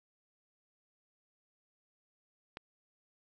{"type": "click", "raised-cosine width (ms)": 0.3, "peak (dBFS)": -26, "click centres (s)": 2.571, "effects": []}